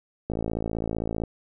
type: click train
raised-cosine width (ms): 2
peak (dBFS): -15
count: 53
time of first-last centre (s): 0.3-1.237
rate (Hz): 55.5
effects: none